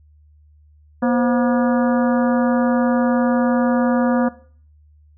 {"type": "harmonic tone with a mistuned harmonic", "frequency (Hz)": 240.2, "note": "B3", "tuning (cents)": -48, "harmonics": [1, 2, 3, 4, 5, 6, 7], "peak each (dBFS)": [-16, -22, -26, -28, -30, -32, -33], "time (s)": [1.02, 4.29], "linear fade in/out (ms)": 10, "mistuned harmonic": 2, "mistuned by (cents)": 140, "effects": ["noise-tail reverb RT60 0.5 s tail -18 dB re dry", "added 75 Hz sine -48 dBFS peak until 5.17 s"]}